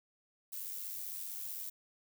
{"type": "noise with amplitude modulation", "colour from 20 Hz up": "violet", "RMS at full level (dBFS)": -40, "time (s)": [0.52, 1.7], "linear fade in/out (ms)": 10, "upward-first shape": "sine", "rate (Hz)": 95.5, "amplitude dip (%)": 50, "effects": []}